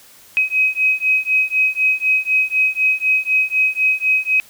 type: beating tone pair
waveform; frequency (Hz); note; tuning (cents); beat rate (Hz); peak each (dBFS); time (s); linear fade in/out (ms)
sine; 2531 / 2535; D#7 / D#7; +29 / +32; 4; -17; 0.37-4.4; 0
effects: white hiss -46 dBFS RMS until 4.49 s